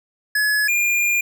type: tone pair in turn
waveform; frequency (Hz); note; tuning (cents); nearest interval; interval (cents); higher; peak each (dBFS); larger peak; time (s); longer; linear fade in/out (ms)
square; 1698 / 2408; G#6 / D7; +38 / +43; tritone; 605; second; -17; neither; 0.35-0.68 / 0.68-1.21; second; 5
effects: none

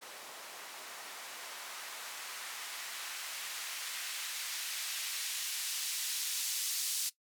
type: noise with band-pass filter sweep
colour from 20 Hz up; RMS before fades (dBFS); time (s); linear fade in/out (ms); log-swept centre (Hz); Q
blue; -40; 0.01-7.1; 20; 560 to 5000; 0.73
effects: noise-tail reverb RT60 0.1 s tail -17 dB re dry

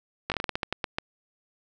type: slowing click train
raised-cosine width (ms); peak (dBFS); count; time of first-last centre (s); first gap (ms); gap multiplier
0.3; -11; 12; 0.3-0.985; 18; 1.23
effects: none

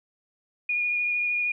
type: tone with vibrato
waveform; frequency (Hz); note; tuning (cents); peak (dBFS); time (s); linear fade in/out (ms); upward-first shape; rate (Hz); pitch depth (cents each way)
sine; 2440; D#7; -34; -23; 0.69-1.52; 5; sine; 13; 13
effects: none

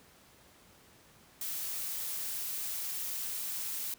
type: noise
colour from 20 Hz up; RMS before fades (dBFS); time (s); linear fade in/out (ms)
blue; -37; 1.41-3.94; 2
effects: pink hiss -60 dBFS RMS until 3.98 s + high-pass 60 Hz 12 dB/octave

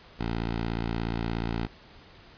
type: tone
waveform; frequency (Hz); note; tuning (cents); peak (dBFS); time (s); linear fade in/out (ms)
10% pulse; 56.9; A#1; -41; -20; 0.19-1.67; 10
effects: pink hiss -52 dBFS RMS until 2.37 s + resampled to 11025 Hz

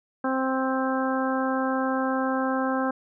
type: harmonic tone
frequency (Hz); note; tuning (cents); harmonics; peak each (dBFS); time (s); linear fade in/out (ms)
262.8; C4; +8; 1 / 2 / 3 / 4 / 5 / 6; -26 / -29 / -31 / -32 / -33 / -34; 0.24-2.91; 5
effects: none

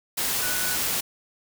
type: tone in noise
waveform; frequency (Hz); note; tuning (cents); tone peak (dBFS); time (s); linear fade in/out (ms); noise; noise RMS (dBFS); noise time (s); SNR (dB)
sine; 1480; F#6; 0; -32; 0.42-0.76; 10; white; -26; 0.17-1.01; -9
effects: none

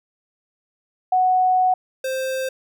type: tone pair in turn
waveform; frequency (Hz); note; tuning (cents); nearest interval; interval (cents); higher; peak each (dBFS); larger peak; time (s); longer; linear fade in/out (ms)
sine / square; 740 / 524.2; F#5 / C5; 0 / +3; tritone; 597; first; -14 / -23; first; 1.12-1.74 / 2.04-2.49; first; 5
effects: none

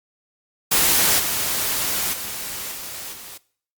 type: noise with level steps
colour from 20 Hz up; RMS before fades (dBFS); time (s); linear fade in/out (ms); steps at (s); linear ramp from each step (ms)
white; -17 / -23 / -30 / -33 / -38; 0.71-3.38; 10; 1.18 / 2.12 / 2.71 / 3.12; 20
effects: noise-tail reverb RT60 0.5 s tail -20 dB re dry + Opus 48 kbps

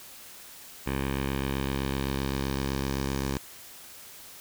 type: tone with low-pass filter sweep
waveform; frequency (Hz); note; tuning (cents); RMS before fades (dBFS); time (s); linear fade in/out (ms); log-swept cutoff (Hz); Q
10% pulse; 67.8; C#2; -38; -30; 0.86-3.38; 10; 2600 to 6900; 1.6
effects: white hiss -47 dBFS RMS until 4.4 s

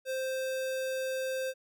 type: tone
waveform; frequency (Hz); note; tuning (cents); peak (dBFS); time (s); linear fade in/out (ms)
square; 523.3; C5; 0; -32; 0.05-1.54; 50
effects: none

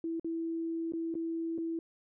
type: tone with dropouts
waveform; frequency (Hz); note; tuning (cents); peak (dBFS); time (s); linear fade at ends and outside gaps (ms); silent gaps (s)
sine; 329.6; E4; 0; -32; 0.04-1.79; 2; 0.197-0.245 / 0.922-0.935 / 1.142-1.152 / 1.579-1.584
effects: none

